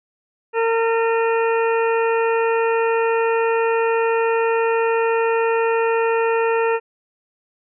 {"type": "harmonic tone with a mistuned harmonic", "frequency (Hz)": 456.5, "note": "A#4", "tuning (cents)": -36, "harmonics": [1, 2, 3, 4, 5, 6], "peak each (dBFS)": [-17, -23, -27, -29, -31, -33], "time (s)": [0.53, 6.8], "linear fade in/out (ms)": 50, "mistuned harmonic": 5, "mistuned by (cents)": 120, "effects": []}